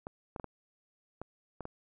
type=clicks; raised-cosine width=1 ms; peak=-26 dBFS; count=7; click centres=0.069 / 0.362 / 0.398 / 0.443 / 1.216 / 1.607 / 1.654 s; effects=none